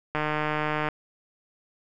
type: click train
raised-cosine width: 0.5 ms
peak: -12 dBFS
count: 113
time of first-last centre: 0.15-0.887 s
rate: 152 Hz
effects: none